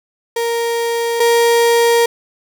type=tone pair in turn; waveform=35% pulse; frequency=466.2 / 468 Hz; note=A#4 / A#4; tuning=0 / +7 cents; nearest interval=unison; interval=7 cents; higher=second; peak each=-14 / -8 dBFS; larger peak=second; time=0.36-1.2 / 1.2-2.06 s; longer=second; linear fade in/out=5 ms; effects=none